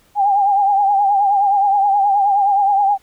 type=tone with vibrato; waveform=sine; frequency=802 Hz; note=G5; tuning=39 cents sharp; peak=-11 dBFS; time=0.15-2.98 s; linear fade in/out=50 ms; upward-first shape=triangle; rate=9.5 Hz; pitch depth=77 cents each way; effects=pink hiss -55 dBFS RMS until 3.02 s